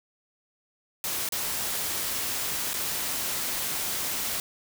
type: noise with dropouts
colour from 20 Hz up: white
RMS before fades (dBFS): -30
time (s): 1.04-4.4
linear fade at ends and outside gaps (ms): 1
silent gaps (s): 1.289-1.322 / 2.734-2.74
effects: none